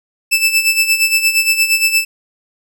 sawtooth tone with tremolo, 2637 Hz, E7, in tune, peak -5 dBFS, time 0.31-2.05 s, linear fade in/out 20 ms, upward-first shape sine, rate 8.6 Hz, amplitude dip 70%, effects none

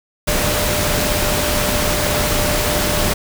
sine tone in noise, 596 Hz, D5, 25 cents sharp, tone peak -23 dBFS, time 0.27-3.14 s, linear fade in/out 10 ms, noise pink, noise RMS -18 dBFS, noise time 0.27-3.14 s, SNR -8 dB, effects none

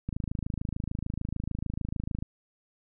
click train, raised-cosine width 5 ms, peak -19 dBFS, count 58, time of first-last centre 0.09-2.225 s, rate 26.7 Hz, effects none

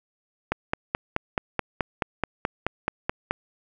click train, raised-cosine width 0.5 ms, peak -8 dBFS, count 14, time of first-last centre 0.52-3.31 s, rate 4.66 Hz, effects none

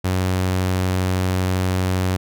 sawtooth tone, 92.6 Hz, F#2, 2 cents sharp, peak -14 dBFS, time 0.04-2.17 s, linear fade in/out 10 ms, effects none

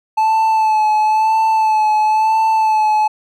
triangle tone with vibrato, 870 Hz, A5, 20 cents flat, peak -9 dBFS, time 0.17-3.08 s, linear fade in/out 10 ms, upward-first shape sine, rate 0.99 Hz, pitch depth 29 cents each way, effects none

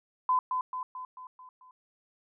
sine tone with echo, 1015 Hz, B5, 47 cents sharp, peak -22 dBFS, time 0.29-0.39 s, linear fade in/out 2 ms, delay 220 ms, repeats 6, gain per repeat -5 dB, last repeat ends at 1.71 s, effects none

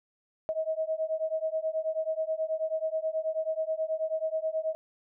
sine beating tone pair, 631 / 640.3 Hz, D#5 / D#5, +24 / +49 cents, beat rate 9.3 Hz, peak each -31 / -31 dBFS, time 0.49-4.75 s, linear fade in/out 0 ms, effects none

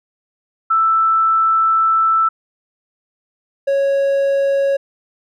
sine / triangle tone pair in turn, 1323 / 552.7 Hz, E6 / C#5, +6 / -5 cents, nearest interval octave + minor third, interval 1511 cents, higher first, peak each -11 dBFS, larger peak neither, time 0.7-2.29 / 3.67-4.77 s, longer first, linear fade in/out 10 ms, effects none

